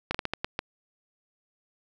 slowing click train, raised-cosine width 0.3 ms, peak -12 dBFS, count 7, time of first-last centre 0.11-0.591 s, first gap 35 ms, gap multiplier 1.33, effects none

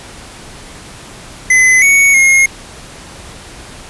square tone with pitch steps, 2030 / 2226 / 2149 Hz, B6 / C#7 / C7, +47 / +7 / +46 cents, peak -6 dBFS, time 1.5-2.46 s, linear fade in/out 5 ms, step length 320 ms, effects pink hiss -33 dBFS RMS until 3.89 s + resampled to 24000 Hz

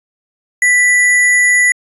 sine tone with sample-and-hold, 1975.5 Hz, B6, in tune, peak -7 dBFS, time 0.62-1.72 s, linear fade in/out 2 ms, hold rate 8820 Hz, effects resampled to 32000 Hz

